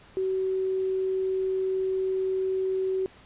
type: tone with quantisation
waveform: sine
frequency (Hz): 378.4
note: F#4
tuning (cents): +39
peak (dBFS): -24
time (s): 0.17-3.06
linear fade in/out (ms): 0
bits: 9
effects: pink hiss -53 dBFS RMS until 3.25 s + resampled to 8000 Hz